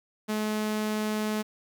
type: tone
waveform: sawtooth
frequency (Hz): 214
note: A3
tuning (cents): -48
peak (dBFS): -23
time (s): 0.28-1.43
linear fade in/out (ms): 20
effects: 10-bit